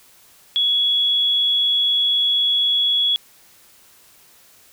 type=tone; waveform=sine; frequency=3364 Hz; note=G#7; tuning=22 cents sharp; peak=-15 dBFS; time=0.56-3.16 s; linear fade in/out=0 ms; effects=white hiss -51 dBFS RMS until 4.72 s